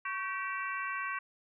harmonic tone with a mistuned harmonic, 386.5 Hz, G4, 24 cents flat, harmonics 3 / 4 / 5 / 6 / 7, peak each -37 / -39 / -41 / -43 / -44 dBFS, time 0.05-1.19 s, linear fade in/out 5 ms, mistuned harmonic 3, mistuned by -65 cents, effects none

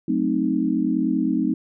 sine chord, F# diminished seventh, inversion none, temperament equal, 185 / 220 / 261.6 / 311.1 Hz, F#3 / A3 / C4 / Eb4, 0 / 0 / 0 / 0 cents, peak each -27 / -25 / -23 / -23 dBFS, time 0.08-1.54 s, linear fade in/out 5 ms, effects none

